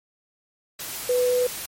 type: tone in noise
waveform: sine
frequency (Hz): 496.1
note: B4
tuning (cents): +8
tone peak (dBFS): -18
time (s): 1.09-1.47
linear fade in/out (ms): 5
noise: white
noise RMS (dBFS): -33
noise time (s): 0.79-1.66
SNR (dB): +12
effects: MP3 64 kbps